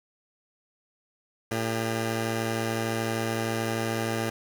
10% pulse tone pair together, 113.3 / 401.5 Hz, A#2 / G4, -49 / +41 cents, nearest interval octave + minor seventh, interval 2190 cents, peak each -19 / -26 dBFS, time 1.51-4.3 s, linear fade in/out 5 ms, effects none

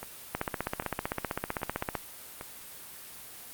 two click trains, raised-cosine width 0.5 ms, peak -23 / -14 dBFS, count 4 / 26, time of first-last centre 0.03-2.411 / 0.35-1.953 s, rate 1.26 / 15.6 Hz, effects white hiss -46 dBFS RMS until 3.53 s + Opus 32 kbps

